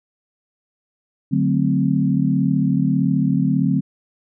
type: chord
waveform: sine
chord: D dominant seventh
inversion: none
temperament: equal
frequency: 146.83 / 185 / 220 / 261.6 Hz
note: D3 / F#3 / A3 / C4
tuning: 0 / 0 / 0 / 0 cents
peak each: -20 / -20 / -23 / -20 dBFS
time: 1.31-3.81 s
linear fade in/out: 20 ms
effects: none